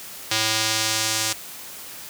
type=tone with band-pass filter sweep; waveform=square; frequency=110 Hz; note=A2; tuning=in tune; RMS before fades=-23 dBFS; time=0.31-1.33 s; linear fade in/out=5 ms; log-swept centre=4600 to 7000 Hz; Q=1.1; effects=white hiss -38 dBFS RMS until 2.09 s + high-pass 60 Hz 12 dB/octave